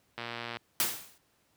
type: click train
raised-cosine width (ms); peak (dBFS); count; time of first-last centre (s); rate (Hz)
0.3; -21; 47; 0.18-0.57; 118
type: noise with exponential decay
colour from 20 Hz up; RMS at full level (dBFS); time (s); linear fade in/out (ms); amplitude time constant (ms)
white; -25; 0.8-1.18; 0; 82
effects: pink hiss -70 dBFS RMS until 1.56 s + high-pass 80 Hz 12 dB/octave